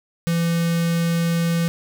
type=tone with notch filter; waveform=square; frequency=168.4 Hz; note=E3; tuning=37 cents sharp; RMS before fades=-20 dBFS; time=0.27-1.68 s; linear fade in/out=0 ms; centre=780 Hz; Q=1.2; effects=none